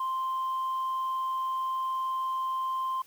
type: tone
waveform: sine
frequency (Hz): 1046.5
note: C6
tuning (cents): 0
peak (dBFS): -26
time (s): 0-3.02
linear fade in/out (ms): 5
effects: tanh soft clip ceiling -26 dBFS + white hiss -58 dBFS RMS until 3.06 s